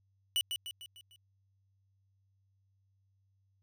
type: tone with echo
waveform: 45% pulse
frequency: 2955 Hz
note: F#7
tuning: 3 cents flat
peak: -27 dBFS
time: 0.36-0.41 s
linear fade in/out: 0 ms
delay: 150 ms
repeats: 5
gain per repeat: -6 dB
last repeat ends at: 1.16 s
effects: added 97 Hz sine -70 dBFS peak until 3.62 s